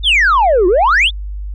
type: exponential two-way sweep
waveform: sine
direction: down then up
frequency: 3729 to 340 to 3729 Hz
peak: -6 dBFS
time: 0.03-1.11 s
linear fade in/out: 50 ms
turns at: 0.67 s
effects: tanh soft clip ceiling -6 dBFS + added 50 Hz sine -21 dBFS peak until 1.54 s